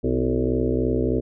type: harmonic tone with a mistuned harmonic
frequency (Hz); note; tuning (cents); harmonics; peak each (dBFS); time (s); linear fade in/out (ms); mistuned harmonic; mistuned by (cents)
63.3; B1; +43; 1 / 2 / 4 / 5 / 6 / 7 / 8 / 9 / 10; -27 / -28 / -25 / -28 / -27 / -26 / -36 / -33 / -40; 0.03-1.21; 20; 5; +65
effects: none